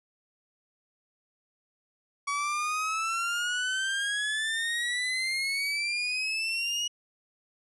30% pulse exponential sweep, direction up, 1129 to 2908 Hz, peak -25 dBFS, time 2.27-6.88 s, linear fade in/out 10 ms, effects resampled to 24000 Hz

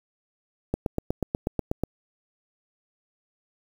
click train, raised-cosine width 2 ms, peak -11 dBFS, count 10, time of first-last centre 0.74-1.836 s, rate 8.21 Hz, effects 7-bit

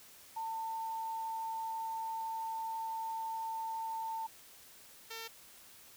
sine / 5% pulse tone pair in turn, 897 / 452.5 Hz, A5 / A4, +33 / +48 cents, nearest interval octave, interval 1185 cents, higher first, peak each -36 / -31 dBFS, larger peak second, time 0.36-4.27 / 5.1-5.28 s, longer first, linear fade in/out 10 ms, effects white hiss -57 dBFS RMS until 5.96 s

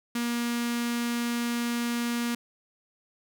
sawtooth tone with notch filter, 237.5 Hz, A#3, 33 cents sharp, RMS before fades -29 dBFS, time 0.15-2.35 s, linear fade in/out 5 ms, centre 600 Hz, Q 0.68, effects none

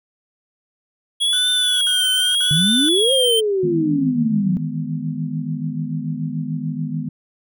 square tone with vibrato, 3322 Hz, G#7, in tune, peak -16 dBFS, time 1.2-3.41 s, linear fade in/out 20 ms, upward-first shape triangle, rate 0.82 Hz, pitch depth 130 cents each way
35% pulse tone bursts, 1486 Hz, F#6, 7 cents sharp, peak -25 dBFS, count 3, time 1.33-2.886 s, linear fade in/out 0 ms, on 480 ms, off 58 ms
sine exponential two-way sweep, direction up then down, 144.1 to 541 to 177.8 Hz, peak -16 dBFS, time 2.51-4.57 s, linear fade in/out 0 ms, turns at 3.13 s
sine chord, E major seventh, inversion third, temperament equal with one note detuned, 155.56 / 162.45 / 207.7 / 246.9 Hz, D#3 / E3 / G#3 / B3, 0 / -25 / 0 / 0 cents, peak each -25 / -28 / -30 / -27 dBFS, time 3.63-7.09 s, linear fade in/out 5 ms
effects none

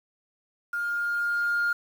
sine tone with level ramp, 1412 Hz, F6, 19 cents sharp, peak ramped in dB -26 to -20 dBFS, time 0.73-1.73 s, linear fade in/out 5 ms, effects tanh soft clip ceiling -20 dBFS + 8-bit

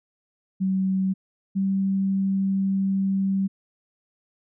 sine tone pair in turn, 190 / 193.77 Hz, F#3 / G3, +46 / -20 cents, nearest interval unison, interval 34 cents, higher second, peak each -20 / -20 dBFS, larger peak neither, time 0.6-1.14 / 1.55-3.48 s, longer second, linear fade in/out 20 ms, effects none

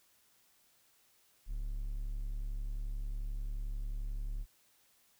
triangle tone, 35.65 Hz, C#1, 49 cents sharp, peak -33 dBFS, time 1.46-4.46 s, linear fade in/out 50 ms, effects white hiss -69 dBFS RMS until 5.19 s

